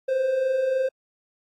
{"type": "tone pair together", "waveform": "triangle", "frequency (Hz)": [502.7, 526], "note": ["B4", "C5"], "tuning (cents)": [31, 9], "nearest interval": "minor second", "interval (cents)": 78, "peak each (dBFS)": [-29, -19], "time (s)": [0.08, 0.89], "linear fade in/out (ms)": 10, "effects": ["AAC 64 kbps"]}